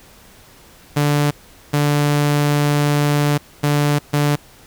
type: tone bursts at uneven times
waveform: sawtooth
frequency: 146.2 Hz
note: D3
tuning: 7 cents flat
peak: -10 dBFS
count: 4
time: 0.96-1.31 / 1.73-3.38 / 3.63-3.99 / 4.13-4.36 s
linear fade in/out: 10 ms
effects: pink hiss -46 dBFS RMS until 4.66 s